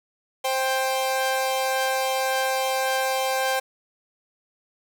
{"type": "tone pair together", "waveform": "sawtooth", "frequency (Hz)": [526, 788.1], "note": ["C5", "G5"], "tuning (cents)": [9, 9], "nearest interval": "perfect fifth", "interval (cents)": 700, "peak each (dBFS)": -21, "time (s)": [0.44, 3.6], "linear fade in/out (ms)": 10, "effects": ["7-bit"]}